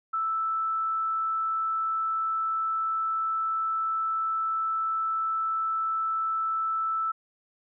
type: tone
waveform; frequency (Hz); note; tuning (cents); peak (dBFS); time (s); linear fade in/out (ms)
sine; 1318.5; E6; 0; -25; 0.13-7.12; 10
effects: none